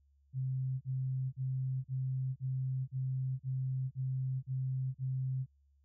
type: tone bursts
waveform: sine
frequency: 130.81 Hz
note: C3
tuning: in tune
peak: -32 dBFS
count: 10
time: 0.33-5.463 s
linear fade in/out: 50 ms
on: 480 ms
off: 37 ms
effects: added 70 Hz sine -66 dBFS peak until 5.84 s